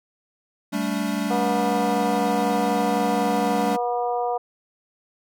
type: chord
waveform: square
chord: G suspended second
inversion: none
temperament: equal with one note detuned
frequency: 196 / 220 / 287.1 Hz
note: G3 / A3 / D4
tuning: 0 / 0 / -39 cents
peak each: -28 dBFS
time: 0.72-3.77 s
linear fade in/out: 20 ms
type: harmonic tone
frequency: 241.9 Hz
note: B3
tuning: 36 cents flat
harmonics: 2 / 3 / 4 / 5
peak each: -26 / -24 / -30 / -36 dBFS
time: 1.3-4.38 s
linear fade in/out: 10 ms
effects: none